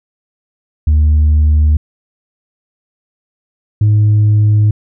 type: tone pair in turn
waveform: sine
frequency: 76 / 105.67 Hz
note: D#2 / G#2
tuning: -40 / +30 cents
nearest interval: tritone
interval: 570 cents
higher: second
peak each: -4 dBFS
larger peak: neither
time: 0.87-1.77 / 3.81-4.71 s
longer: neither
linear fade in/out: 5 ms
effects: tanh soft clip ceiling -5 dBFS